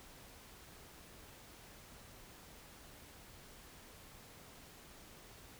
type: silence
effects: pink hiss -57 dBFS RMS until 5.59 s